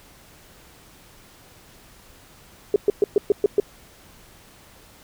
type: tone bursts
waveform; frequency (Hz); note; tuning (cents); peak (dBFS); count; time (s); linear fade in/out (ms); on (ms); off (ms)
sine; 408.9; G#4; -27; -12; 7; 2.74-3.6; 2; 20; 120
effects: pink hiss -50 dBFS RMS until 5.03 s